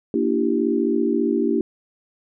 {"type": "chord", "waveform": "sine", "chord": "E half-diminished seventh", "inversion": "second", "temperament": "equal with one note detuned", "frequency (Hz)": [233.1, 293.7, 337.3, 392], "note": ["Bb3", "D4", "E4", "G4"], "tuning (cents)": [0, 0, 40, 0], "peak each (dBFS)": -23, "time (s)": [0.14, 1.61], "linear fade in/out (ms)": 2, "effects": []}